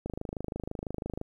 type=click train; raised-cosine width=2 ms; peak=-21 dBFS; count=31; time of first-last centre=0.06-1.214 s; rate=26 Hz; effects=10-bit